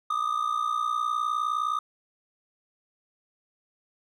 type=ring-modulated tone; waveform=triangle; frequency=1221 Hz; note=D#6; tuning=33 cents flat; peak=-20 dBFS; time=0.1-1.79 s; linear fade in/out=5 ms; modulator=29.8 Hz; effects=none